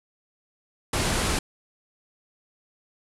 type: low-pass noise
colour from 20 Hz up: pink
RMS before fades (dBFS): -25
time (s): 0.93-1.39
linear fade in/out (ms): 5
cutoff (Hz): 11000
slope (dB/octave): 48
effects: none